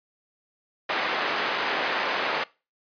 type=band-pass noise; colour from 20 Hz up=white; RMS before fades=-27 dBFS; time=0.89-2.44 s; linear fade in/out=5 ms; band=370 to 2100 Hz; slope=12 dB/octave; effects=noise-tail reverb RT60 0.3 s tail -22 dB re dry + resampled to 11025 Hz